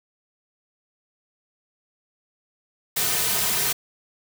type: noise with comb filter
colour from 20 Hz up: white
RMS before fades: -23 dBFS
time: 2.96-3.73 s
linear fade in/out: 10 ms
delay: 3.6 ms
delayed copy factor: -0.9
effects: none